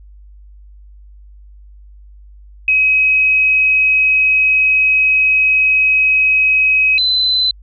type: tone pair in turn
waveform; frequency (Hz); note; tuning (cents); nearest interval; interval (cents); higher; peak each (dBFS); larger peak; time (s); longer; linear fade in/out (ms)
sine; 2541 / 4034; D#7 / B7; +36 / +36; minor sixth; 800; second; -9 / -11; first; 2.68-6.98 / 6.98-7.51; first; 2
effects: added 50 Hz sine -37 dBFS peak until 7.62 s